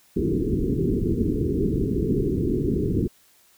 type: low-pass noise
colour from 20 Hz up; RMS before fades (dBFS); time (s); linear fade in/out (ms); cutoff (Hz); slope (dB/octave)
white; -23; 0.16-3.08; 10; 430; 96
effects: white hiss -58 dBFS RMS until 3.57 s